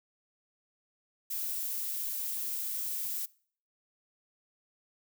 violet noise, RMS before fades -35 dBFS, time 1.3-3.26 s, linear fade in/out 10 ms, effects noise-tail reverb RT60 0.5 s tail -23 dB re dry

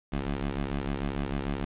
15% pulse ring-modulated tone, 69.1 Hz, C#2, 5 cents flat, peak -20 dBFS, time 0.12-1.65 s, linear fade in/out 10 ms, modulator 107 Hz, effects resampled to 8000 Hz + 9-bit

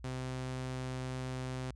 sawtooth tone, 128.8 Hz, C3, 27 cents flat, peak -33 dBFS, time 0.04-1.71 s, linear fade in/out 5 ms, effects added 60 Hz sine -49 dBFS peak until 1.75 s + resampled to 22050 Hz

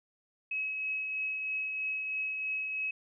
sine tone with tremolo, 2562 Hz, E7, 50 cents flat, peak -30 dBFS, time 0.51-2.91 s, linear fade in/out 5 ms, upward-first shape triangle, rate 3.1 Hz, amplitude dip 35%, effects none

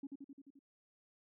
sine tone with echo, 277.2 Hz, C#4, in tune, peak -40 dBFS, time 0.03-0.07 s, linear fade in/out 5 ms, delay 87 ms, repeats 6, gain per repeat -3 dB, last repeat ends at 0.592 s, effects tanh soft clip ceiling -37 dBFS

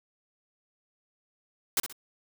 white noise with echo, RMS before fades -25 dBFS, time 1.77-1.8 s, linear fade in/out 2 ms, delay 63 ms, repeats 2, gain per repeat -10 dB, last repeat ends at 1.926 s, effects none

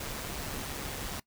pink noise with amplitude modulation, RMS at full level -36 dBFS, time 0-1.2 s, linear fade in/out 5 ms, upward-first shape sine, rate 141 Hz, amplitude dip 40%, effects noise-tail reverb RT60 0.1 s tail -21 dB re dry

